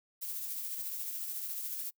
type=noise with tremolo; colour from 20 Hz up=violet; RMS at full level=-37 dBFS; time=0.21-1.91 s; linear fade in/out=20 ms; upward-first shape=triangle; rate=14 Hz; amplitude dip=40%; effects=noise-tail reverb RT60 0.1 s tail -25 dB re dry